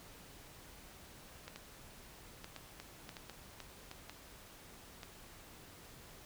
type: clicks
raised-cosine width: 0.2 ms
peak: -29 dBFS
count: 12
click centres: 1.48 / 1.56 / 2.444 / 2.563 / 2.8 / 3.092 / 3.168 / 3.297 / 3.603 / 3.914 / 4.096 / 5.032 s
effects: pink hiss -56 dBFS RMS until 6.25 s